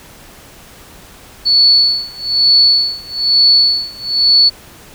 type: tone with tremolo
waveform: sine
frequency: 4435 Hz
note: C#8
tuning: in tune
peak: -5 dBFS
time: 1.45-4.5 s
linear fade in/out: 20 ms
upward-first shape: sine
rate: 1.1 Hz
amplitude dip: 95%
effects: pink hiss -39 dBFS RMS until 4.94 s